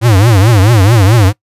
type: tone with vibrato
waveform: square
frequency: 106.2 Hz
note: G#2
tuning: 39 cents sharp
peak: -5 dBFS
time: 0.01-1.33 s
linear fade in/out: 50 ms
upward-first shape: triangle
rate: 4.6 Hz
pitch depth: 280 cents each way
effects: noise-tail reverb RT60 0.1 s tail -21 dB re dry + resampled to 32000 Hz